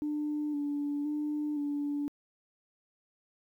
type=tone with vibrato; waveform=sine; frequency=293.7 Hz; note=D4; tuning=in tune; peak=-29 dBFS; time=0.02-2.08 s; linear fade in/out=0 ms; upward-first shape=square; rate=0.97 Hz; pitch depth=27 cents each way; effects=tanh soft clip ceiling -26 dBFS + 11-bit